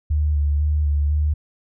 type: tone with vibrato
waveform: sine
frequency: 74 Hz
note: D2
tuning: 14 cents sharp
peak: -16 dBFS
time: 0.1-1.34 s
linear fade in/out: 10 ms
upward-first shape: square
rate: 2 Hz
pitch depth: 27 cents each way
effects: none